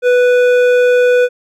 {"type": "tone with hard clipping", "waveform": "sine", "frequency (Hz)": 493.9, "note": "B4", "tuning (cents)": 0, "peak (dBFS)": -9, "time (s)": [0.02, 1.29], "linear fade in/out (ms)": 50, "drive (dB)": 10, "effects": []}